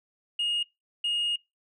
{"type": "tone bursts at uneven times", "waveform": "sine", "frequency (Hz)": 2858, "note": "F7", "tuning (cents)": 39, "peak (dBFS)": -23, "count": 2, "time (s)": [[0.39, 0.63], [1.04, 1.36]], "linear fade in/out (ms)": 5, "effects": ["noise-tail reverb RT60 0.2 s tail -21 dB re dry", "tanh soft clip ceiling -23 dBFS"]}